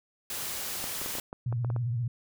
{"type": "noise", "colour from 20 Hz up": "white", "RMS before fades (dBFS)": -35, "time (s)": [0.3, 1.2], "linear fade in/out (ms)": 2}
{"type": "clicks", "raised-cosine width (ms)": 1, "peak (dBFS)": -24, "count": 10, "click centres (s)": [0.841, 1.016, 1.061, 1.153, 1.185, 1.329, 1.526, 1.647, 1.702, 1.763]}
{"type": "tone with vibrato", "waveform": "sine", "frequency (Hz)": 119.1, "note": "A#2", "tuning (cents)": 38, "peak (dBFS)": -27, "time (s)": [1.46, 2.08], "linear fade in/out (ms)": 5, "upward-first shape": "sine", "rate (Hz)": 15, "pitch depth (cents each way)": 100}
{"effects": []}